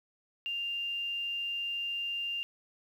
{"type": "tone with quantisation", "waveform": "sine", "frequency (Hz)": 2794, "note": "F7", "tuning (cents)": 0, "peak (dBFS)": -32, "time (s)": [0.46, 2.43], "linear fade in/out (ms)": 0, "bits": 10, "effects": []}